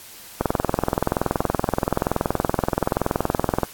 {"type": "click train", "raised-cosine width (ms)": 1, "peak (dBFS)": -4, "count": 69, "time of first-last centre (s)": [0.41, 3.633], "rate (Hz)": 21.1, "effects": ["white hiss -42 dBFS RMS until 3.73 s", "AAC 64 kbps"]}